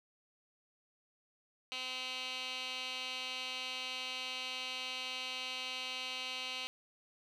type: tone with band-pass filter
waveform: 15% pulse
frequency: 256.6 Hz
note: C4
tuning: 34 cents flat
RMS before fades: -41 dBFS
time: 1.72-6.67 s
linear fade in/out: 0 ms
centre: 3300 Hz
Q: 4.5
effects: none